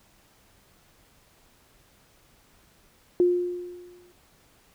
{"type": "tone with exponential decay", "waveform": "sine", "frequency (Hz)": 354.9, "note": "F4", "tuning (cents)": 28, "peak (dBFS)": -15, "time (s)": [3.2, 4.12], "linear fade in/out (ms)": 1, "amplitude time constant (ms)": 200, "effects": ["pink hiss -60 dBFS RMS until 4.74 s"]}